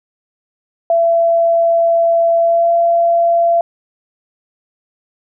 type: tone with pitch glide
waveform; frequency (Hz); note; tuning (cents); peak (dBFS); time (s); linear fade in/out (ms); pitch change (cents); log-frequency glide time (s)
sine; 672 to 680.2; E5 to F5; +33 to -46; -9; 0.9-3.61; 2; +21; 2.4-2.73
effects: none